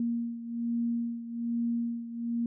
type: beating tone pair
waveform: sine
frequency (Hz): 234.2 / 235.4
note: A#3 / A#3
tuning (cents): +8 / +17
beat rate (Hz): 1.2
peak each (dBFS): -30 / -35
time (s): 0-2.46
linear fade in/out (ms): 2
effects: none